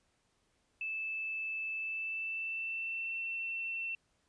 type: tone with pitch glide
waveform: sine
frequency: 2629 to 2694 Hz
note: E7 to E7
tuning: -5 to +37 cents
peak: -35 dBFS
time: 0.81-3.95 s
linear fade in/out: 2 ms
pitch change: +42 cents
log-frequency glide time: 1.74-3.19 s
effects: pink hiss -75 dBFS RMS until 4.28 s + resampled to 22050 Hz